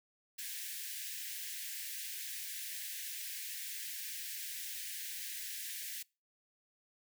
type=high-pass noise; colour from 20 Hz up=white; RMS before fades=-43 dBFS; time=0.38-6.03 s; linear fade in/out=10 ms; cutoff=1600 Hz; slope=96 dB/octave; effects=noise-tail reverb RT60 0.3 s tail -25 dB re dry